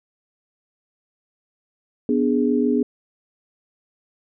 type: chord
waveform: sine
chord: G# diminished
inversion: first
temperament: equal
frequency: 246.9 / 293.7 / 415.3 Hz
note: B3 / D4 / G#4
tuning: 0 / 0 / 0 cents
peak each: -19 / -22 / -22 dBFS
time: 2.09-2.83 s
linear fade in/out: 2 ms
effects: none